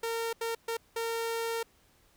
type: tone bursts at uneven times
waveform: sawtooth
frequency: 458.5 Hz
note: A#4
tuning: 29 cents flat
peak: -27 dBFS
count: 4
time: 0.03-0.33 / 0.41-0.55 / 0.68-0.77 / 0.96-1.63 s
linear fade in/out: 5 ms
effects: pink hiss -65 dBFS RMS until 2.16 s